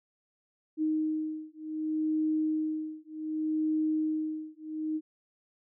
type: beating tone pair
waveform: sine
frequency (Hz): 311.1 / 311.76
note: D#4 / D#4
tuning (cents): 0 / +4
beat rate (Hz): 0.66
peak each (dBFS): -31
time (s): 0.77-5.01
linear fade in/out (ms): 50
effects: none

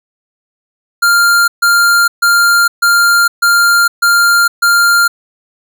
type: tone bursts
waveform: square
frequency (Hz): 1396.9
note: F6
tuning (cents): 0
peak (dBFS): -7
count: 7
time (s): 1.02-5.08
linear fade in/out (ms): 10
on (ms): 460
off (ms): 140
effects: none

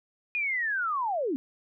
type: linear sweep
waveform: sine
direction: down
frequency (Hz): 2478 to 243.5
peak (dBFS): -26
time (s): 0.35-1.36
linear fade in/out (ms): 0
effects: none

